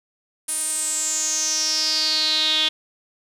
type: tone with band-pass filter sweep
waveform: sawtooth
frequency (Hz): 311.1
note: D#4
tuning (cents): 0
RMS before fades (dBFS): -22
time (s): 0.48-2.69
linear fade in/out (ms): 10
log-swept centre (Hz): 9700 to 3400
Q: 7.7
effects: none